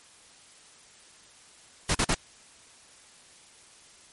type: noise bursts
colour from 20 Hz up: pink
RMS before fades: -24 dBFS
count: 3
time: 1.89-2.145 s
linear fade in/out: 5 ms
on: 57 ms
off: 42 ms
effects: white hiss -54 dBFS RMS until 4.12 s + MP3 48 kbps